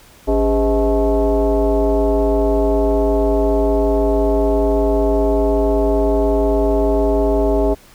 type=tone with frequency modulation; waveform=sine; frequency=178.4 Hz; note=F3; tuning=37 cents sharp; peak=-12 dBFS; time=0.27-7.75 s; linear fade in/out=20 ms; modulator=229 Hz; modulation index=2.3; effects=pink hiss -46 dBFS RMS until 7.94 s